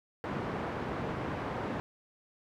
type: band-pass noise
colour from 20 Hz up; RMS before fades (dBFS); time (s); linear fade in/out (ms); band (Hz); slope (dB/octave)
pink; -36; 0.24-1.8; 0; 110 to 1400; 12
effects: none